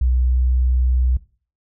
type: tone with pitch glide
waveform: sine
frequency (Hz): 62.4 to 62.8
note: B1 to B1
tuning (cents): +19 to +30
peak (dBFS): -14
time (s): 0.01-1.17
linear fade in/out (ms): 5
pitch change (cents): +11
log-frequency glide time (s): 0.22-0.4
effects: noise-tail reverb RT60 0.4 s tail -18 dB re dry